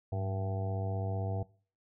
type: harmonic tone with a mistuned harmonic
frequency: 95.6 Hz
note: G2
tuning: 43 cents flat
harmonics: 1 / 2 / 3 / 4 / 5 / 7 / 8 / 9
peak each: -32 / -45 / -48 / -47 / -44 / -42 / -46 / -54 dBFS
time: 0.12-1.43 s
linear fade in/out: 5 ms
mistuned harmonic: 1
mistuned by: +78 cents
effects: noise-tail reverb RT60 0.4 s tail -21 dB re dry